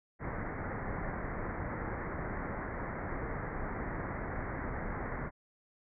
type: low-pass noise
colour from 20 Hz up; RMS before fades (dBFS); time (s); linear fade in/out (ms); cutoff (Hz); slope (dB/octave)
pink; -38; 0.19-5.31; 50; 2100; 96
effects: none